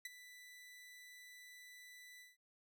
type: tone with ADSR envelope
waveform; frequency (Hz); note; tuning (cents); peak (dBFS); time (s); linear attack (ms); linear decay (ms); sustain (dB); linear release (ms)
sawtooth; 1983; B6; +7; -38; 0.05-2.37; 4; 24; -14; 170
effects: none